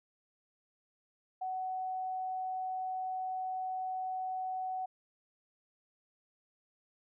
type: tone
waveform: sine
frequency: 748 Hz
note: F#5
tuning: 19 cents sharp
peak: -34 dBFS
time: 1.41-4.86 s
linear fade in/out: 10 ms
effects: none